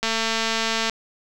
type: click train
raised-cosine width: 0.2 ms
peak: -6 dBFS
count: 196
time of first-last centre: 0.03-0.897 s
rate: 225 Hz
effects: none